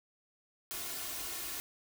white noise with comb filter, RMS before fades -40 dBFS, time 0.71-1.6 s, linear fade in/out 0 ms, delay 2.8 ms, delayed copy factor +0.65, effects none

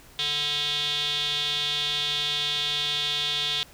square tone with band-pass filter, 146.83 Hz, D3, in tune, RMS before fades -27 dBFS, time 0.19-3.63 s, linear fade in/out 0 ms, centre 3500 Hz, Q 7.2, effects pink hiss -51 dBFS RMS until 3.73 s

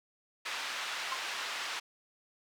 pink band-pass noise, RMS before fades -38 dBFS, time 0.45-1.8 s, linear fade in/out 10 ms, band 1200 to 4500 Hz, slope 12 dB/octave
triangle tone with exponential decay, 1046.5 Hz, C6, in tune, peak -28 dBFS, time 1.12-1.21 s, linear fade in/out 2 ms, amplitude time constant 19 ms
effects none

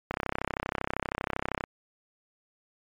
click train, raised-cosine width 0.5 ms, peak -13 dBFS, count 51, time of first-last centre 0.11-1.639 s, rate 32.7 Hz, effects MP3 96 kbps

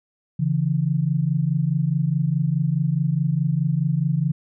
sine tone pair together, 140 / 164.77 Hz, C#3 / E3, +18 / 0 cents, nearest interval minor third, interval 282 cents, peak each -21 dBFS, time 0.39-4.32 s, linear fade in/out 10 ms, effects none

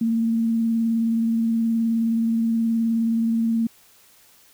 sine tone with vibrato, 227.8 Hz, A#3, 40 cents flat, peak -18 dBFS, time 0.01-3.67 s, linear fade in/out 5 ms, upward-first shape triangle, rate 19 Hz, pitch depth 23 cents each way, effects white hiss -54 dBFS RMS until 4.53 s

